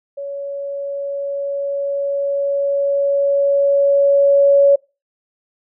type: tone with level ramp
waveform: sine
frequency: 561 Hz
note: C#5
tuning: 21 cents sharp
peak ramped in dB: -24 to -7 dBFS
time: 0.17-4.76 s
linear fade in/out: 10 ms
effects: noise-tail reverb RT60 0.3 s tail -26 dB re dry